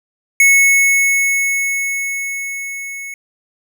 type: tone with level ramp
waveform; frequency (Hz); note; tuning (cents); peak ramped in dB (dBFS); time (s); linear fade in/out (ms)
square; 2200; C#7; -14; -7 to -27; 0.4-3.14; 2
effects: none